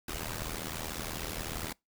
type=noise with amplitude modulation; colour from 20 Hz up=pink; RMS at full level=-34 dBFS; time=0.08-1.73 s; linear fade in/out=5 ms; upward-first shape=sine; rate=80 Hz; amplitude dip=90%; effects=noise-tail reverb RT60 0.2 s tail -25 dB re dry